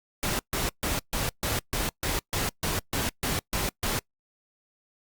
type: noise bursts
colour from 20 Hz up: pink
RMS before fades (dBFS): -28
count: 13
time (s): 0.23-3.99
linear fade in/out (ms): 0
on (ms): 160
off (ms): 140
effects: noise-tail reverb RT60 0.1 s tail -25 dB re dry + Opus 48 kbps